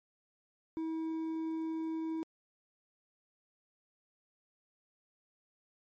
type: tone with hard clipping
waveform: triangle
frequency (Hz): 322.1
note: E4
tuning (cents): -40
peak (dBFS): -35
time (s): 0.77-2.23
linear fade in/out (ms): 0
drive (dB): 7
effects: MP3 32 kbps